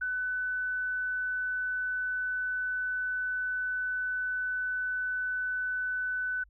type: tone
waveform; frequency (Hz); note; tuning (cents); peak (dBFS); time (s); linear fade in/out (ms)
sine; 1500; F#6; +23; -29; 0.01-6.44; 10
effects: added 50 Hz sine -57 dBFS peak until 6.49 s